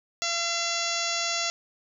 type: harmonic tone with a mistuned harmonic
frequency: 681 Hz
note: F5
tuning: 44 cents flat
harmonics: 1 / 2 / 3 / 4 / 5 / 6 / 7 / 8 / 9 / 10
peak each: -35 / -35 / -35 / -35 / -35 / -35 / -35 / -35 / -35 / -35 dBFS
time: 0.22-1.5 s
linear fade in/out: 0 ms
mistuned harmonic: 7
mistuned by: -37 cents
effects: none